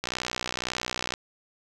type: click train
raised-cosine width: 0.2 ms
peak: -11 dBFS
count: 69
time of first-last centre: 0.04-1.139 s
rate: 61.9 Hz
effects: none